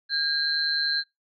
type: tone cluster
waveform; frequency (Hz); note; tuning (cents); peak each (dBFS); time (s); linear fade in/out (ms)
sine; 1616 / 4071 / 4221; G#6 / C8 / C8; -48 / -48 / +14; -27; 0.09-1.04; 50
effects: noise-tail reverb RT60 0.2 s tail -26 dB re dry